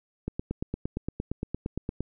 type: click train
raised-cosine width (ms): 3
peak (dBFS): -17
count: 16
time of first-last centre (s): 0.28-2.006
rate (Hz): 8.69
effects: none